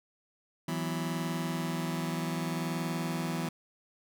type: chord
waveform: sawtooth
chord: E suspended second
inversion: none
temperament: just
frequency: 164.81 / 185.42 / 247.2 Hz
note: E3 / F#3 / B3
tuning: 0 / +4 / +2 cents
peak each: -29 / -34 / -33 dBFS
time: 0.68-3.49 s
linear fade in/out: 5 ms
effects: none